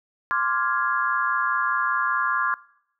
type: chord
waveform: sine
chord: D half-diminished seventh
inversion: third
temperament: equal with one note detuned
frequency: 1046.5 / 1171.3 / 1396.9 / 1661.2 Hz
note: C6 / D6 / F6 / Ab6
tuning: 0 / -5 / 0 / 0 cents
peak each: -26 dBFS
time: 0.31-2.54 s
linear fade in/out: 0 ms
effects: noise-tail reverb RT60 0.7 s tail -21 dB re dry